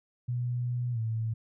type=tone with pitch glide; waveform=sine; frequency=122.4 to 112.24 Hz; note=B2 to A2; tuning=-15 to +35 cents; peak=-28 dBFS; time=0.28-1.34 s; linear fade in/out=10 ms; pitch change=-150 cents; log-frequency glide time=0.92-0.99 s; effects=none